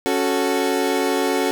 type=chord; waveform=30% pulse; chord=F# minor; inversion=second; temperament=equal; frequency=277.2 / 370 / 440 Hz; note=C#4 / F#4 / A4; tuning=0 / 0 / 0 cents; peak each=-20 dBFS; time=0.06-1.51 s; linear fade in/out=0 ms; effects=none